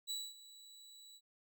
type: tone with ADSR envelope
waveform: 30% pulse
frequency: 3934 Hz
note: B7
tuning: 7 cents flat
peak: -35 dBFS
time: 0.07-1.21 s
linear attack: 35 ms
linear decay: 230 ms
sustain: -18 dB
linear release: 54 ms
effects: none